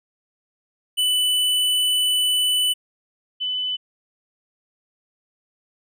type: tone pair in turn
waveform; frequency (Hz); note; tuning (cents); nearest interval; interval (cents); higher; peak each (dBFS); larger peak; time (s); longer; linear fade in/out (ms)
square / sine; 2987 / 3004; F#7 / F#7; +16 / +26; unison; 10; second; -18 / -22; first; 0.97-2.74 / 3.4-3.77; first; 20
effects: none